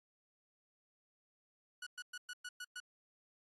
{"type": "tone bursts", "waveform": "sawtooth", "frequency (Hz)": 1468, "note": "F#6", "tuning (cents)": -14, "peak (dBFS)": -40, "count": 7, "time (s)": [1.82, 2.802], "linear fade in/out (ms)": 5, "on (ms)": 46, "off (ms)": 110, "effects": ["AAC 32 kbps"]}